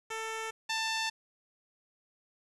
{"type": "tone pair in turn", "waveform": "10% pulse", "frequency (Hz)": [444.8, 889.6], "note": ["A4", "A5"], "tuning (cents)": [19, 19], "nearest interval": "octave", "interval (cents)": 1200, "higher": "second", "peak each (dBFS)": [-27, -22], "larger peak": "second", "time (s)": [[0.1, 0.51], [0.69, 1.1]], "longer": "neither", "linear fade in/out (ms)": 10, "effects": ["resampled to 24000 Hz", "9-bit"]}